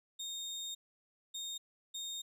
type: tone bursts at uneven times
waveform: 30% pulse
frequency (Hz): 3689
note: A#7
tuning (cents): -19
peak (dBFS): -37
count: 3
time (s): 0.19-0.75 / 1.34-1.58 / 1.94-2.22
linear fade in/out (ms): 10
effects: resampled to 32000 Hz